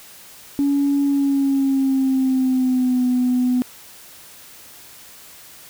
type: tone with pitch glide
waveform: sine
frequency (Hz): 282 to 249.8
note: C#4 to B3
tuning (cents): +30 to +20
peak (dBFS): -14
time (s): 0.59-3.62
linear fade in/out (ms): 0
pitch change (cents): -210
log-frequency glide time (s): 1.04-3.06
effects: tanh soft clip ceiling -11 dBFS + white hiss -43 dBFS RMS until 5.69 s